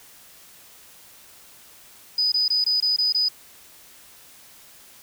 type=tone bursts; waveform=sine; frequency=4978 Hz; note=D#8; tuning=in tune; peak=-18 dBFS; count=7; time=2.18-3.286 s; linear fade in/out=5 ms; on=140 ms; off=21 ms; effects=white hiss -49 dBFS RMS until 5.02 s